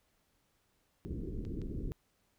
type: low-pass noise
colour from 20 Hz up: pink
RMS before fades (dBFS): -39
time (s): 1.05-1.92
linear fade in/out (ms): 0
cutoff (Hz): 420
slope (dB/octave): 48
type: clicks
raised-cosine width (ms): 0.2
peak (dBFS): -39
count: 2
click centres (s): 1.451 / 1.617
effects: pink hiss -75 dBFS RMS until 2.38 s